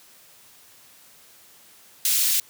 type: high-pass noise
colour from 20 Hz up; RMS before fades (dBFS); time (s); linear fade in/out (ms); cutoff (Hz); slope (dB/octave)
white; -21; 2.05-2.4; 2; 3200; 12
effects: white hiss -52 dBFS RMS until 2.49 s + high-pass 60 Hz 12 dB/octave